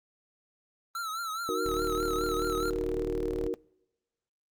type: tone with vibrato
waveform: square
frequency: 1326 Hz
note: E6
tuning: 10 cents sharp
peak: -33 dBFS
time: 0.95-2.7 s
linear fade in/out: 2 ms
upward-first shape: triangle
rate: 4.8 Hz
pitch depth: 100 cents each way
type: chord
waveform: sine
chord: D# minor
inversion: none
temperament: equal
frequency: 311.1 / 370 / 466.2 Hz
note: D#4 / F#4 / A#4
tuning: 0 / 0 / 0 cents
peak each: -36 / -32 / -32 dBFS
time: 1.49-3.54 s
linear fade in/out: 0 ms
type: tone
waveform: sawtooth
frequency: 38.29 Hz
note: D#1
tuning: 27 cents flat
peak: -33 dBFS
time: 1.65-3.49 s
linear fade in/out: 10 ms
effects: noise-tail reverb RT60 1.0 s tail -26 dB re dry + Opus 32 kbps